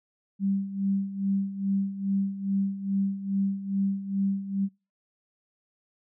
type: tone with tremolo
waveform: sine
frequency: 196.2 Hz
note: G3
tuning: 2 cents sharp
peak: -22 dBFS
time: 0.39-4.69 s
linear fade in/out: 50 ms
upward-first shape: sine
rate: 2.4 Hz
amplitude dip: 75%
effects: noise-tail reverb RT60 0.3 s tail -26 dB re dry